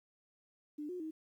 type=tone with pitch steps; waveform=sine; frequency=297.9 / 361 / 315.9 Hz; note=D4 / F#4 / D#4; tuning=+25 / -43 / +26 cents; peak=-39 dBFS; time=0.78-1.11 s; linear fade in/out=10 ms; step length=110 ms; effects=12-bit